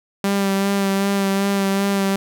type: tone with vibrato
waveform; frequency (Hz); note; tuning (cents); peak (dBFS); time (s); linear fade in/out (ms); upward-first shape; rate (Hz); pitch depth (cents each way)
sawtooth; 197; G3; +9; -13; 0.24-2.16; 2; sine; 2.6; 20
effects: 9-bit